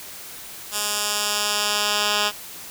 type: tone with band-pass filter sweep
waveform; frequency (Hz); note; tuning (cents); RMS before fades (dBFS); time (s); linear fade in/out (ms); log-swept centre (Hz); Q
10% pulse; 207.7; G#3; 0; -23; 0.71-2.32; 50; 8700 to 3700; 0.81
effects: white hiss -38 dBFS RMS until 2.7 s